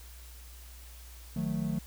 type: chord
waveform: triangle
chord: D# diminished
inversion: none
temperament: equal with one note detuned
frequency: 155.56 / 182.03 / 220 Hz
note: D#3 / F#3 / A3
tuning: 0 / -28 / 0 cents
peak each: -32 dBFS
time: 1.36-1.79 s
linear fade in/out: 5 ms
effects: added 60 Hz sine -47 dBFS peak until 1.86 s + white hiss -54 dBFS RMS until 1.86 s